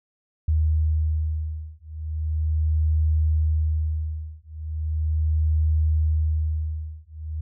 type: beating tone pair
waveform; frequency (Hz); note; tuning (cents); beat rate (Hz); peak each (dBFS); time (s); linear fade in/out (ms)
sine; 77.78 / 78.16; D#2 / D#2; 0 / +8; 0.38; -23; 0.48-7.41; 5
effects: none